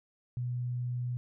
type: tone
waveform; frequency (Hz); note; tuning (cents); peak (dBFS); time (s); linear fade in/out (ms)
sine; 123.1; B2; -5; -31; 0.37-1.17; 0
effects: none